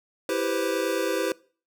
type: chord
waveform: square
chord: C major seventh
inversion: first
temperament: equal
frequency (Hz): 329.6 / 392 / 493.9 / 523.3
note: E4 / G4 / B4 / C5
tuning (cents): 0 / 0 / 0 / 0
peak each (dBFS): -31 / -30 / -30 / -31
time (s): 0.29-1.32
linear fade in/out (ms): 2
effects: noise-tail reverb RT60 0.4 s tail -22 dB re dry